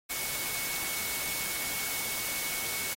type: tone in noise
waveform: sine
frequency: 2215 Hz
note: C#7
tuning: 2 cents flat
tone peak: -40 dBFS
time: 0.09-2.95 s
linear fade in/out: 20 ms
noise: white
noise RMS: -34 dBFS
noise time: 0.09-2.95 s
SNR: -9 dB
effects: AAC 48 kbps